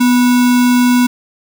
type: tone with sample-and-hold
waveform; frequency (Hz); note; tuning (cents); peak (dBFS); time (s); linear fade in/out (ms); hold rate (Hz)
sine; 246.9; B3; 0; -7; 0-1.07; 10; 1225
effects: none